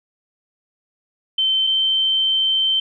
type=tone pair in turn; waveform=sine; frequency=3092 / 3107 Hz; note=G7 / G7; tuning=-24 / -16 cents; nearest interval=unison; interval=8 cents; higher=second; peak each=-15 dBFS; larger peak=neither; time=1.38-1.67 / 1.67-2.8 s; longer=second; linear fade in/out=5 ms; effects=none